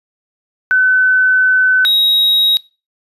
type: tone pair in turn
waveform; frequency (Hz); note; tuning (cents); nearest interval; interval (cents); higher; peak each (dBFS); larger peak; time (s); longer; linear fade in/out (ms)
sine / triangle; 1513 / 3802; F#6 / A#7; +38 / +33; octave + major third; 1595; second; -8; neither; 0.71-1.85 / 1.85-2.57; first; 0
effects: noise-tail reverb RT60 0.3 s tail -22 dB re dry + resampled to 32000 Hz